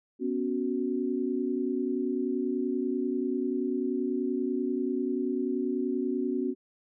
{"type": "chord", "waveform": "sine", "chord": "B suspended second", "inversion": "none", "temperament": "equal", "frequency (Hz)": [246.9, 277.2, 370], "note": ["B3", "C#4", "F#4"], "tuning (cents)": [0, 0, 0], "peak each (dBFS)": -31, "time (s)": [0.19, 6.55], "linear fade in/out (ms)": 50, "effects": []}